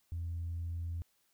sine tone, 84.5 Hz, E2, 43 cents sharp, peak -34 dBFS, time 0.12-1.02 s, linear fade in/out 0 ms, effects tanh soft clip ceiling -32 dBFS + white hiss -74 dBFS RMS until 1.33 s

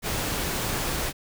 pink noise, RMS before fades -28 dBFS, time 0.02-1.13 s, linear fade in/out 50 ms, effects none

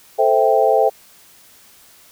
sine chord, A minor seventh, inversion none, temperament equal, 440 / 523.3 / 659.3 / 784 Hz, A4 / C5 / E5 / G5, 0 / 0 / 0 / 0 cents, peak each -17 dBFS, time 0.18-0.9 s, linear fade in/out 20 ms, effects white hiss -48 dBFS RMS until 2.11 s

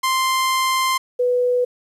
sawtooth / sine tone pair in turn, 1046.5 / 493.9 Hz, C6 / B4, 0 / 0 cents, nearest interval octave + minor second, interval 1300 cents, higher first, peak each -13 / -15 dBFS, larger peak first, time 0.03-0.98 / 1.19-1.65 s, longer first, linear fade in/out 10 ms, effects resampled to 32000 Hz + 9-bit

